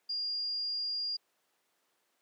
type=tone; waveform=sine; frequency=4819 Hz; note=D8; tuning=44 cents sharp; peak=-32 dBFS; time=0.09-1.17 s; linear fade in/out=10 ms; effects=pink hiss -75 dBFS RMS until 2.21 s + high-pass 400 Hz 12 dB/octave